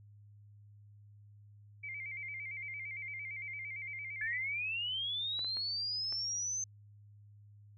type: tone with vibrato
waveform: sine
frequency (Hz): 2200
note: C#7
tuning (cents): -14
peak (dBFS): -40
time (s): 1.83-4.38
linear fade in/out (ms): 10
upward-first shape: square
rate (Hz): 8.8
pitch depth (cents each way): 72
type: linear sweep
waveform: sine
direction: up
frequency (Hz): 1700 to 6272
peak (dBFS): -34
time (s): 4.21-6.64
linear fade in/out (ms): 2
type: clicks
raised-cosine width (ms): 0.5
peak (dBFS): -35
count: 4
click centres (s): 5.392 / 5.446 / 5.57 / 6.125
effects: added 103 Hz sine -55 dBFS peak until 7.77 s